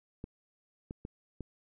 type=clicks; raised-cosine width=3 ms; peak=-27 dBFS; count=4; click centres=0.241 / 0.909 / 1.051 / 1.407 s; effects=none